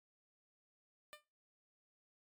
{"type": "tone with exponential decay", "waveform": "10% pulse", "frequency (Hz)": 598, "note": "D5", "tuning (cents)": 31, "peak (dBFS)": -39, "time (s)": [1.13, 1.24], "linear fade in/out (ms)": 0, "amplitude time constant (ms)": 23, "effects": ["noise-tail reverb RT60 0.3 s tail -19 dB re dry", "MP3 96 kbps"]}